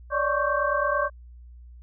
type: tone cluster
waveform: sine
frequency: 569 / 598 / 1088 / 1128 / 1565 Hz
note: C#5 / D5 / C#6 / C#6 / G6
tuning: +45 / +31 / -33 / +30 / -3 cents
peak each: -28 dBFS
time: 0.1-1.1 s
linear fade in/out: 50 ms
effects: added 60 Hz sine -43 dBFS peak until 1.82 s